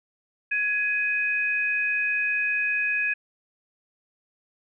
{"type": "tone pair together", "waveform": "sine", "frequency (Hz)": [1675, 2510], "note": ["G#6", "D#7"], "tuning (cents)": [14, 15], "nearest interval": "perfect fifth", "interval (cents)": 701, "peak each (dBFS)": [-26, -24], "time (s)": [0.51, 3.14], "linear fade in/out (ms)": 10, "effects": []}